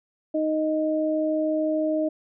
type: tone pair together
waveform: sine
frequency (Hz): 311.1 / 622.3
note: D#4 / D#5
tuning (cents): 0 / 0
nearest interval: octave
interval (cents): 1200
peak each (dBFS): -24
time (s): 0.34-2.09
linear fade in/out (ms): 10
effects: none